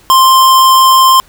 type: tone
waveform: square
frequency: 1049 Hz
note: C6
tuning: 4 cents sharp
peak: -4 dBFS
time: 0.1-1.2 s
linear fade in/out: 0 ms
effects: pink hiss -44 dBFS RMS until 1.28 s